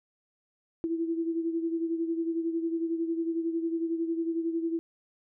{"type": "beating tone pair", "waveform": "sine", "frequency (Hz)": [329.6, 340.6], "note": ["E4", "F4"], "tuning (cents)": [0, -43], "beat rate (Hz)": 11, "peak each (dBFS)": [-28, -35], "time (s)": [0.84, 4.79], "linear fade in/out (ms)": 0, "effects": []}